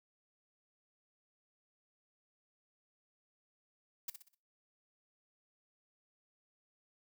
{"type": "noise with echo", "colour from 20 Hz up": "blue", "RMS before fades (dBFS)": -39, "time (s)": [4.08, 4.1], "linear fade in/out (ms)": 5, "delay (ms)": 62, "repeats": 4, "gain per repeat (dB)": -8, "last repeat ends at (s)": 4.348, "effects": ["noise-tail reverb RT60 0.3 s tail -18 dB re dry"]}